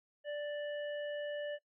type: harmonic tone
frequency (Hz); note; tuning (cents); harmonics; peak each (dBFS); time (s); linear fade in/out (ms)
587.3; D5; 0; 1 / 3 / 5; -37 / -47 / -52; 0.24-1.59; 50
effects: noise-tail reverb RT60 0.1 s tail -21 dB re dry